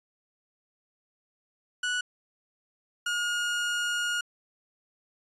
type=tone pair in turn; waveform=30% pulse; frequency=1473 / 1431.1 Hz; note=F#6 / F6; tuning=-8 / +42 cents; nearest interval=unison; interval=50 cents; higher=first; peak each=-24 dBFS; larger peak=neither; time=1.83-2.01 / 3.06-4.21 s; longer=second; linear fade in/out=5 ms; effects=resampled to 24000 Hz